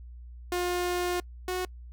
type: tone pair in turn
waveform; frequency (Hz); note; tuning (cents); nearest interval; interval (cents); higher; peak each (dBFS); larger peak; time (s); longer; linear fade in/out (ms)
sawtooth; 355.9 / 366.1; F4 / F#4; +33 / -18; unison; 49; second; -23 / -25; first; 0.52-1.2 / 1.48-1.65; first; 2
effects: noise-tail reverb RT60 0.1 s tail -26 dB re dry + added 60 Hz sine -42 dBFS peak until 1.92 s